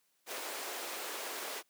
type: high-pass noise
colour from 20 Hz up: pink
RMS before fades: -41 dBFS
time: 0.26-1.63 s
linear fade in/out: 50 ms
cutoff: 370 Hz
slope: 24 dB/octave
effects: white hiss -75 dBFS RMS until 1.69 s + high-pass 150 Hz 12 dB/octave